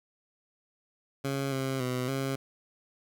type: tone with pitch steps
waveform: 15% pulse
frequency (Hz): 137.5 / 133.5 / 126.3 / 135.2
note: C#3 / C3 / B2 / C#3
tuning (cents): -14 / +35 / +39 / -43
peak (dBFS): -23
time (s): 1.24-2.36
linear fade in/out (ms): 10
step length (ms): 280
effects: none

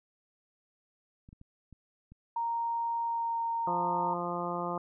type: clicks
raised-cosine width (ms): 5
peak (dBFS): -39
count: 5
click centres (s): 1.289 / 1.329 / 1.414 / 1.727 / 2.12
type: tone with pitch glide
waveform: sine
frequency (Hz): 930 to 923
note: A#5 to A#5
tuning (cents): -4 to -17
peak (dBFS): -29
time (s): 2.36-4.14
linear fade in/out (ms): 5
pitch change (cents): -13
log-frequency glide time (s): 3.04-3.39
type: harmonic tone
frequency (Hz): 174.61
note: F3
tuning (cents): 0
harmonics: 1 / 2 / 3 / 4 / 5 / 6 / 7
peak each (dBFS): -39 / -39 / -39 / -39 / -39 / -39 / -39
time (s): 3.67-4.78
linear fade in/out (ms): 2
effects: none

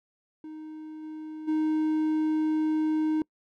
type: tone with level steps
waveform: triangle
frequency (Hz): 311.1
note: D#4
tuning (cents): 0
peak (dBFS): -36 / -34 / -21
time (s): 0.44-3.22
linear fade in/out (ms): 2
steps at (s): 1.02 / 1.47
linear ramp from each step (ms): 20
effects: noise-tail reverb RT60 0.1 s tail -26 dB re dry

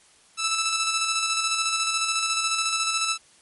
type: tone with tremolo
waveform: 10% pulse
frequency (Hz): 1318.5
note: E6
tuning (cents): 0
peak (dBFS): -13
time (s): 0.37-3.18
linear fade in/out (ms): 50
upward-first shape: square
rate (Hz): 14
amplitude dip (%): 35
effects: white hiss -56 dBFS RMS until 3.41 s + MP3 48 kbps

